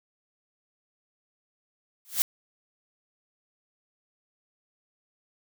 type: noise with exponential growth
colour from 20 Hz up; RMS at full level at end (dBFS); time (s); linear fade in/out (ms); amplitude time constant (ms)
blue; -19; 2.05-2.22; 0; 35
effects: none